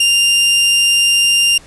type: tone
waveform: sawtooth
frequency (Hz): 2794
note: F7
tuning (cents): 0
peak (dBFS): -6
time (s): 0-1.58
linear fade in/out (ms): 5
effects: pink hiss -42 dBFS RMS until 1.66 s + resampled to 24000 Hz